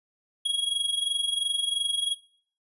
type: tone with amplitude modulation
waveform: square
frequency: 3307 Hz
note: G#7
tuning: 8 cents flat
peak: -22 dBFS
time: 0.45-2.15 s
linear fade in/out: 10 ms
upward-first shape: sine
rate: 22.9 Hz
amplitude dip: 70%
effects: noise-tail reverb RT60 0.6 s tail -23 dB re dry + resampled to 24000 Hz